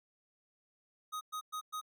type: tone bursts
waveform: square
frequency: 1252 Hz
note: D#6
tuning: 10 cents sharp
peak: -38 dBFS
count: 4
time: 1.12-1.814 s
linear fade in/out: 20 ms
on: 91 ms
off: 110 ms
effects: none